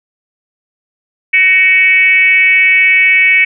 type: tone with frequency modulation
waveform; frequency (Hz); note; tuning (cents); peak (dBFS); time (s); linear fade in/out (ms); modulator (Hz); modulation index
sine; 2242; C#7; +19; -5; 1.33-3.45; 10; 366; 0.8
effects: none